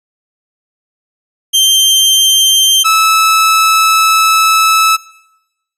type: tone pair in turn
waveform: sawtooth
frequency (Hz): 3147 / 1305.7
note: G7 / E6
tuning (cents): +6 / -17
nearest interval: octave + minor third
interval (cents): 1523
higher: first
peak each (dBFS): -3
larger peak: neither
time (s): 1.53-2.84 / 2.84-4.97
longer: second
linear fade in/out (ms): 20
effects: noise-tail reverb RT60 0.9 s tail -21 dB re dry + resampled to 32000 Hz